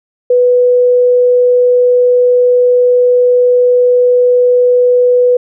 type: tone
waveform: sine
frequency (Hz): 493.9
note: B4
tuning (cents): 0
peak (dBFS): -5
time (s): 0.3-5.37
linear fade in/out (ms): 5
effects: none